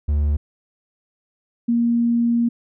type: tone pair in turn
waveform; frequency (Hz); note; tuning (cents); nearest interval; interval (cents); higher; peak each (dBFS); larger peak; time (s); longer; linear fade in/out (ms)
triangle / sine; 73.5 / 235.2; D2 / A#3; +2 / +16; octave + minor sixth; 2014; second; -14 / -15; first; 0.08-0.37 / 1.68-2.49; second; 10
effects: none